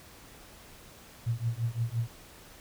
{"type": "tone with tremolo", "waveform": "sine", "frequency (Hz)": 116.54, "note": "A#2", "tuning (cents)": 0, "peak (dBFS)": -24, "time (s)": [1.26, 2.08], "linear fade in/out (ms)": 10, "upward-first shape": "triangle", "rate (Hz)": 5.8, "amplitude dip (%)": 100, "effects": ["pink hiss -52 dBFS RMS until 2.6 s"]}